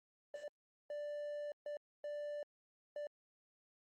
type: tone bursts at uneven times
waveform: triangle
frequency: 588 Hz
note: D5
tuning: 2 cents sharp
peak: -39 dBFS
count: 5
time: 0.34-0.48 / 0.9-1.52 / 1.66-1.77 / 2.04-2.43 / 2.96-3.07 s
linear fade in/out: 2 ms
effects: Opus 32 kbps